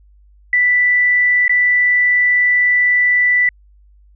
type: tone with dropouts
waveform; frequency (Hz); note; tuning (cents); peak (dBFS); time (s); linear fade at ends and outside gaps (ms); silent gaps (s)
sine; 1976; B6; 0; -10; 0.53-3.49; 2; 1.48-1.494
effects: added 50 Hz sine -45 dBFS peak until 4.15 s